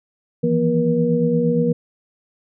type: tone cluster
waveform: sine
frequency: 159.9 / 168.5 / 239.3 / 478.7 Hz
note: D#3 / E3 / A#3 / A#4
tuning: +48 / +38 / +46 / +46 cents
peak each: -26 / -20 / -20 / -19 dBFS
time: 0.43-1.73 s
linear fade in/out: 10 ms
effects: none